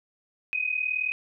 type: tone pair together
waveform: sine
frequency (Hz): 2489 / 2528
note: D#7 / D#7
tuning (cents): 0 / +27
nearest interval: unison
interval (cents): 27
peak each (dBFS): -28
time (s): 0.53-1.12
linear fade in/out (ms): 0
effects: none